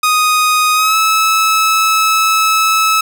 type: tone with pitch glide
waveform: sawtooth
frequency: 1244.5 to 1301.1 Hz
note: D#6 to E6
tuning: 0 to -23 cents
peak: -6 dBFS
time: 0.03-3.01 s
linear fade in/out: 5 ms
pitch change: +77 cents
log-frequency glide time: 0.74-0.96 s
effects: none